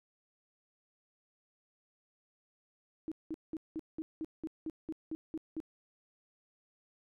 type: tone bursts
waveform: sine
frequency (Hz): 317.7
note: D#4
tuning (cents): +36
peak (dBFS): -35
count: 12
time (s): 3.08-5.602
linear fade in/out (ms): 0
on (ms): 36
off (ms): 190
effects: none